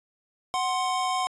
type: tone pair together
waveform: square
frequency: 743.2 / 1051 Hz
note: F#5 / C6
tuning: +7 / +7 cents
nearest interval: tritone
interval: 600 cents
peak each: -28 dBFS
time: 0.54-1.27 s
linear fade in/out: 0 ms
effects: resampled to 22050 Hz